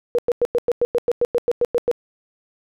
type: tone bursts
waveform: sine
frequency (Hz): 481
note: B4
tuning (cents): -46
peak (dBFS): -14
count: 14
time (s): 0.15-1.914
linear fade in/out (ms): 0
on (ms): 35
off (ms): 98
effects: none